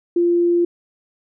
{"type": "tone", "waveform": "sine", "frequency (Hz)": 346.1, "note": "F4", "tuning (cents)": -16, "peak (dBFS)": -13, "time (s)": [0.16, 0.65], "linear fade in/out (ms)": 5, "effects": []}